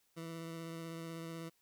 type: tone with vibrato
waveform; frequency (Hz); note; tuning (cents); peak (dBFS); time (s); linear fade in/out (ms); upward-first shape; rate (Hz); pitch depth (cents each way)
20% pulse; 164.81; E3; 0; -38; 0.16-1.5; 20; triangle; 16; 18
effects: white hiss -75 dBFS RMS until 1.61 s